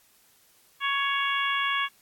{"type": "harmonic tone", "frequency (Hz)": 557, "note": "C#5", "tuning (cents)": 8, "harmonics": [2, 3, 4, 5, 6], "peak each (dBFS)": [-28, -30, -31, -32, -33], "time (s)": [0.8, 1.89], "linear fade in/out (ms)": 50, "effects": ["white hiss -61 dBFS RMS until 2.01 s", "AAC 64 kbps"]}